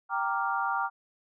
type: chord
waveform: sine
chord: G minor seventh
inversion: none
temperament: equal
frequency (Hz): 784 / 932.3 / 1174.7 / 1396.9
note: G5 / Bb5 / D6 / F6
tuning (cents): 0 / 0 / 0 / 0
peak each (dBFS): -32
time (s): 0.09-0.9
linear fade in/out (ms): 50
effects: none